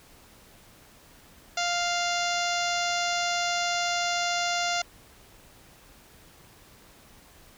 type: harmonic tone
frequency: 698.5 Hz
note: F5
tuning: in tune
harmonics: 1 / 2 / 3 / 4 / 5 / 6 / 7 / 8 / 9 / 10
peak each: -29 / -32 / -34 / -35 / -36 / -37 / -37 / -38 / -39 / -39 dBFS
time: 1.57-4.82 s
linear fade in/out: 5 ms
effects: pink hiss -54 dBFS RMS until 7.57 s